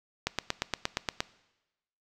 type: click train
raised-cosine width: 0.2 ms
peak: -10 dBFS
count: 9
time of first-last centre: 0.27-1.205 s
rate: 8.56 Hz
effects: noise-tail reverb RT60 1.0 s tail -19 dB re dry